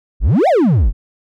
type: exponential two-way sweep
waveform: triangle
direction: up then down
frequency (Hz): 36.45 to 795 to 36.45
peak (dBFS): -7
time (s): 0.2-0.93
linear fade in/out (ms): 50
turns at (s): 0.48
effects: none